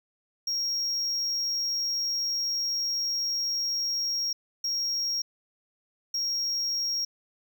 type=tone bursts at uneven times; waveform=triangle; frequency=5588 Hz; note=F8; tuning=in tune; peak=-25 dBFS; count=3; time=0.47-4.33 / 4.64-5.22 / 6.14-7.05 s; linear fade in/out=5 ms; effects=none